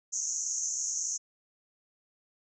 pink band-pass noise, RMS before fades -33 dBFS, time 0.12-1.18 s, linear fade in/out 20 ms, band 6000 to 6900 Hz, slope 96 dB/octave, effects none

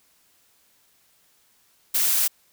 blue noise, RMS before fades -21 dBFS, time 1.94-2.28 s, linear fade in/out 10 ms, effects white hiss -62 dBFS RMS until 2.52 s

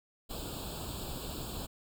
pink noise with comb filter, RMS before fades -40 dBFS, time 0.29-1.67 s, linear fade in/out 20 ms, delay 0.25 ms, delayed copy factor +1, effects none

